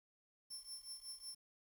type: tone with tremolo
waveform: 25% pulse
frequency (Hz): 5380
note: E8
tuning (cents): +34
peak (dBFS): -40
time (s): 0.5-1.35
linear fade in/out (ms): 10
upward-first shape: triangle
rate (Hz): 5.4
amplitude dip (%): 90
effects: 11-bit